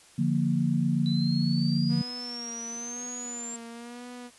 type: chord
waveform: sine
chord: Bb major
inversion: first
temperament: equal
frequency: 146.83 / 174.61 / 233.1 Hz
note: D3 / F3 / Bb3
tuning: 0 / 0 / 0 cents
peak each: -27 dBFS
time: 0.18-2.02 s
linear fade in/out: 10 ms
type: exponential sweep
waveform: sine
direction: up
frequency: 3951 to 7450 Hz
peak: -35 dBFS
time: 1.06-3.56 s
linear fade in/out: 0 ms
type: tone with vibrato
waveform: sawtooth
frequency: 238.8 Hz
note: A#3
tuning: 42 cents sharp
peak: -36 dBFS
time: 1.88-4.31 s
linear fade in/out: 50 ms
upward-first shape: sine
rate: 1 Hz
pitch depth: 52 cents each way
effects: white hiss -55 dBFS RMS until 4.38 s + resampled to 24000 Hz